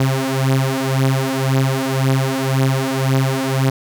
sawtooth beating tone pair, 132.4 / 134.3 Hz, C3 / C3, +21 / +46 cents, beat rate 1.9 Hz, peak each -14 dBFS, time 0-3.7 s, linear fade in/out 5 ms, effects none

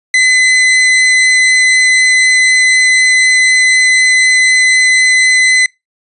40% pulse tone, 2026 Hz, B6, 44 cents sharp, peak -5 dBFS, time 0.14-5.66 s, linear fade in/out 2 ms, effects noise-tail reverb RT60 0.2 s tail -25 dB re dry + resampled to 24000 Hz

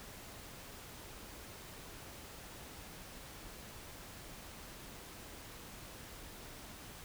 silence, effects pink hiss -51 dBFS RMS until 7.04 s

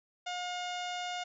harmonic tone, 716 Hz, F5, 43 cents sharp, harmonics 1 / 2 / 3 / 4 / 5 / 6 / 7 / 8 / 9 / 10, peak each -37 / -44 / -45 / -44 / -45 / -54 / -53 / -54 / -55 / -55 dBFS, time 0.26-1.24 s, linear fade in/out 10 ms, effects none

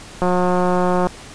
click train, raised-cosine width 1 ms, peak -5 dBFS, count 154, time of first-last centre 0.22-1.07 s, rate 180 Hz, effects pink hiss -38 dBFS RMS until 1.34 s + resampled to 22050 Hz

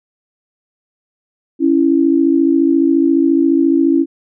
sine tone pair together, 277.2 / 331.6 Hz, C#4 / E4, 0 / +10 cents, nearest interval minor third, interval 310 cents, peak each -12 dBFS, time 1.59-4.06 s, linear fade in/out 50 ms, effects none

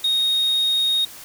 sine tone, 3729 Hz, A#7, in tune, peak -14 dBFS, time 0.04-1.05 s, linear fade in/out 5 ms, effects tanh soft clip ceiling -16 dBFS + white hiss -40 dBFS RMS until 1.24 s

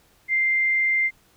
sine tone, 2093 Hz, C7, in tune, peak -18 dBFS, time 0.28-1.11 s, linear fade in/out 50 ms, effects pink hiss -59 dBFS RMS until 1.36 s

